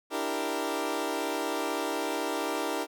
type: chord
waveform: 20% pulse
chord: E half-diminished seventh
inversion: third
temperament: equal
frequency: 293.7 / 329.6 / 392 / 466.2 Hz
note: D4 / E4 / G4 / Bb4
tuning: 0 / 0 / 0 / 0 cents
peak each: -30 dBFS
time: 0.1-2.87 s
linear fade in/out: 50 ms
effects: none